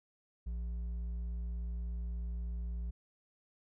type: tone with hard clipping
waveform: sine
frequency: 58.3 Hz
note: A#1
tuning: 1 cent sharp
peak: -37 dBFS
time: 0.46-2.91 s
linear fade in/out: 10 ms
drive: 4 dB
effects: none